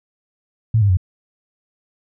sine tone with pitch steps, 111.5 / 101.07 / 91.62 Hz, A2 / G#2 / F#2, +23 / -47 / -17 cents, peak -11 dBFS, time 0.74-0.971 s, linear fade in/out 5 ms, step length 77 ms, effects none

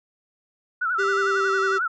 sine tone with vibrato, 1396.9 Hz, F6, in tune, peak -21 dBFS, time 0.81-1.88 s, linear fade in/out 10 ms, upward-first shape sine, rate 11 Hz, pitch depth 120 cents each way
square tone with pitch glide, 394.1 to 387.6 Hz, G4 to G4, +9 to -20 cents, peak -24 dBFS, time 0.98-1.79 s, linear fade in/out 20 ms, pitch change -29 cents, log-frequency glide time 1.21-1.56 s
effects resampled to 16000 Hz

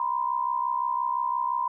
sine tone pair together, 960 / 1025.8 Hz, B5 / C6, -49 / -35 cents, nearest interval minor second, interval 114 cents, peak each -27 dBFS, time 0-1.68 s, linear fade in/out 2 ms, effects none

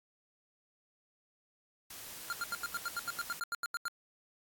white noise, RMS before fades -47 dBFS, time 1.9-3.4 s, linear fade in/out 5 ms
square tone bursts, 1396.9 Hz, F6, in tune, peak -34 dBFS, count 15, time 2.3-3.881 s, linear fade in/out 0 ms, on 27 ms, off 84 ms
effects AAC 64 kbps

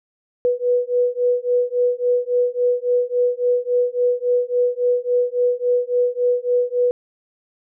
sine beating tone pair, 489.3 / 492.9 Hz, B4 / B4, -16 / -3 cents, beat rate 3.6 Hz, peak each -19 / -19 dBFS, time 0.45-6.91 s, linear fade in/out 0 ms, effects none

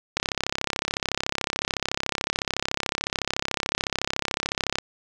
click train, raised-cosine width 0.2 ms, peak -6 dBFS, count 157, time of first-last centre 0.17-4.785 s, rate 33.8 Hz, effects none

